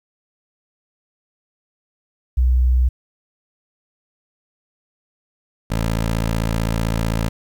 sine / 15% pulse tone pair in turn, 62.5 / 55.68 Hz, B1 / A1, +21 / +21 cents, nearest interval major second, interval 200 cents, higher first, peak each -12 dBFS, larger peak neither, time 2.37-2.89 / 5.7-7.29 s, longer second, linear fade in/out 10 ms, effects 9-bit

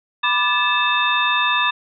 sine tone cluster, 988 / 1185 / 1731 / 2630 / 3634 Hz, B5 / D6 / A6 / E7 / A#7, 0 / +15 / -29 / -5 / -45 cents, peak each -22 dBFS, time 0.23-1.71 s, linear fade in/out 10 ms, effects none

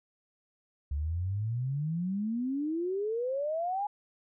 sine exponential sweep, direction up, 69.2 to 839 Hz, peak -29 dBFS, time 0.91-3.87 s, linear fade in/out 5 ms, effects none

